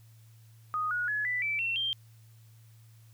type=tone with pitch steps; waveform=sine; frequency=1243 / 1452.8 / 1698 / 1984.6 / 2320 / 2711 / 3169 Hz; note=D#6 / F#6 / G#6 / B6 / D7 / E7 / G7; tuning=-2 / -32 / +38 / +8 / -22 / +48 / +18 cents; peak=-28 dBFS; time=0.74-1.93 s; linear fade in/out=0 ms; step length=170 ms; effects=added 112 Hz sine -53 dBFS peak until 3.13 s + white hiss -66 dBFS RMS until 3.13 s